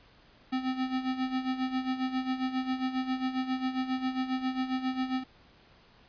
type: tone with tremolo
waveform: square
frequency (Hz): 258.8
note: C4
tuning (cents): -19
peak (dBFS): -27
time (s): 0.52-5.24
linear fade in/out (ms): 10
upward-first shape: sine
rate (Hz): 7.4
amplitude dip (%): 70
effects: pink hiss -59 dBFS RMS until 6.08 s + resampled to 11025 Hz